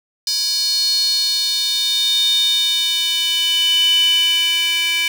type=tone with high-pass filter sweep; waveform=square; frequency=332.4 Hz; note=E4; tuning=15 cents sharp; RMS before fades=-17 dBFS; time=0.27-5.08 s; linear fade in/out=2 ms; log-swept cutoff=4700 to 2600 Hz; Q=9.6; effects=none